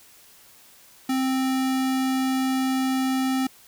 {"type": "tone", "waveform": "square", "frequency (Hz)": 262.3, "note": "C4", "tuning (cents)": 4, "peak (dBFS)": -22, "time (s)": [1.09, 3.47], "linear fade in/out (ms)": 5, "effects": ["white hiss -52 dBFS RMS until 3.67 s"]}